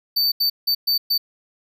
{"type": "tone bursts at uneven times", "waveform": "square", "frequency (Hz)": 4569, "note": "D8", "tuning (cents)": -48, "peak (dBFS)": -17, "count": 5, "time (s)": [[0.16, 0.32], [0.4, 0.5], [0.67, 0.75], [0.87, 0.98], [1.1, 1.18]], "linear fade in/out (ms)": 10, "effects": []}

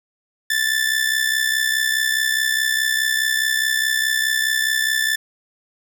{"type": "tone with amplitude modulation", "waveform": "sawtooth", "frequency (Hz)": 1760, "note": "A6", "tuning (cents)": 0, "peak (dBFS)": -11, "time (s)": [0.5, 5.16], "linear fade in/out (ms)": 5, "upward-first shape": "sine", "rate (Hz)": 64.8, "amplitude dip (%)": 65, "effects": []}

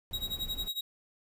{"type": "noise", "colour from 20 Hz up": "brown", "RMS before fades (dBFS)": -42, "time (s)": [0.11, 0.68], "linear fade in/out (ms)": 0}
{"type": "tone with tremolo", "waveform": "45% pulse", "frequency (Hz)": 3816, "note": "A#7", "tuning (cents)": 40, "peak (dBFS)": -31, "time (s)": [0.13, 0.81], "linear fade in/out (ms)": 5, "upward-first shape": "sine", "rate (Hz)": 11, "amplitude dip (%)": 90}
{"effects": []}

